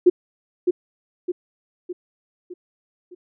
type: tone with echo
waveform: sine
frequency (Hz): 358.2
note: F4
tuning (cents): +44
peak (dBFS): -8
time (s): 0.06-0.1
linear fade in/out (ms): 10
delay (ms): 610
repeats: 5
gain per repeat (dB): -6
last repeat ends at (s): 3.15
effects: none